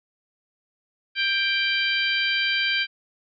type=harmonic tone with a mistuned harmonic; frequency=784 Hz; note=G5; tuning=in tune; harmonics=2 / 3 / 4 / 5 / 6; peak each=-26 / -25 / -26 / -32 / -31 dBFS; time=1.15-2.87 s; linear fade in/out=50 ms; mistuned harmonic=2; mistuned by=+18 cents; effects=none